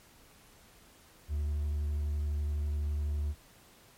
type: tone with hard clipping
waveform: triangle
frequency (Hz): 74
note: D2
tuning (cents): +14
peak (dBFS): -30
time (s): 1.28-3.35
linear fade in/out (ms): 50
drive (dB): 5
effects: pink hiss -59 dBFS RMS until 3.97 s + MP3 64 kbps